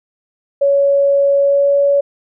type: tone with pitch glide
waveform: sine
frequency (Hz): 560 to 564.5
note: C#5 to C#5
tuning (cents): +18 to +31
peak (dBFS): -9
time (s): 0.61-2.01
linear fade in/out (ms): 10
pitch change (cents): +13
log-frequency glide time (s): 1.39-1.79
effects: none